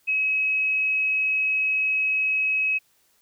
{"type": "tone", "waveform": "sine", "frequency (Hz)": 2557, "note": "D#7", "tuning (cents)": 47, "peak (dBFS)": -20, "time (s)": [0.07, 2.79], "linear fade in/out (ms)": 20, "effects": ["white hiss -64 dBFS RMS until 3.21 s"]}